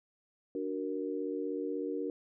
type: chord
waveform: sine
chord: D augmented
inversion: none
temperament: equal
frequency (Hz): 293.7 / 370 / 466.2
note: D4 / F#4 / A#4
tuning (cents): 0 / 0 / 0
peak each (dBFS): -37 / -38 / -37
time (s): 0.55-2.1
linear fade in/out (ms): 2
effects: none